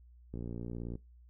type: click train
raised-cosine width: 3 ms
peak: -28 dBFS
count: 37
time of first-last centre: 0.34-0.954 s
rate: 58.6 Hz
effects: noise-tail reverb RT60 0.2 s tail -21 dB re dry + added 60 Hz sine -55 dBFS peak until 1.29 s